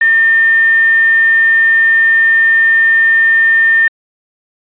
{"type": "tone with quantisation", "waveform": "sine", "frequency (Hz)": 1810, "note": "A6", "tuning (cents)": 48, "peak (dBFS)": -6, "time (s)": [0.01, 3.88], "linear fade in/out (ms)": 5, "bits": 4, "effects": ["resampled to 8000 Hz"]}